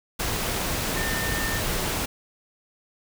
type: tone in noise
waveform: sine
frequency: 1807 Hz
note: A6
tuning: 46 cents sharp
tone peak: -30 dBFS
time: 0.96-1.6 s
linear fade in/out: 10 ms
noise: pink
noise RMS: -27 dBFS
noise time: 0.19-2.06 s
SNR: -6 dB
effects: none